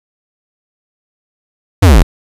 square linear sweep, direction down, 104.8 to 32.3 Hz, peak -3 dBFS, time 1.82-2.03 s, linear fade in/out 10 ms, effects resampled to 32000 Hz + 7-bit

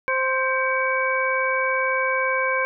harmonic tone with a mistuned harmonic, 523.3 Hz, C5, in tune, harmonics 1 / 2 / 3 / 4, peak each -25 / -25 / -25 / -25 dBFS, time 0.08-2.65 s, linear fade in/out 0 ms, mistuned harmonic 4, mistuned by +140 cents, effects none

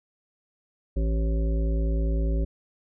harmonic tone, 55 Hz, A1, in tune, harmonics 1 / 3 / 5 / 7 / 9 / 10, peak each -22 / -33 / -36 / -37 / -50 / -39 dBFS, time 0.96-2.45 s, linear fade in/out 10 ms, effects none

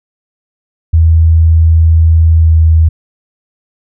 sine tone with pitch glide, 81.3 to 80.46 Hz, E2 to E2, -23 to -41 cents, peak -3 dBFS, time 0.93-2.89 s, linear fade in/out 10 ms, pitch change -18 cents, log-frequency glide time 2.4-2.51 s, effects none

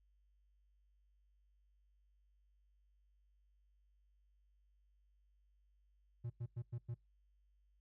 triangle tone bursts, 118.7 Hz, A#2, 32 cents sharp, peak -38 dBFS, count 5, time 6.24-6.945 s, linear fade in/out 10 ms, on 61 ms, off 100 ms, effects noise-tail reverb RT60 0.2 s tail -24 dB re dry + added 50 Hz sine -70 dBFS peak until 7.8 s

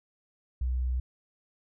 sine tone, 62.8 Hz, B1, 30 cents sharp, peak -26 dBFS, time 0.61-1 s, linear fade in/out 5 ms, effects none

